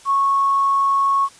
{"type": "tone with quantisation", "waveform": "sine", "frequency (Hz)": 1102, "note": "C#6", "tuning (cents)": -11, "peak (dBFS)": -14, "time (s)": [0.05, 1.29], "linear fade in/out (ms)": 50, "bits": 7, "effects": ["white hiss -46 dBFS RMS until 1.39 s", "resampled to 22050 Hz"]}